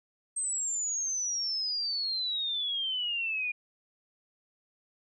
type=exponential sweep; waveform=sine; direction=down; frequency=8372 to 2422 Hz; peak=-29 dBFS; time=0.36-3.52 s; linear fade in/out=10 ms; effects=none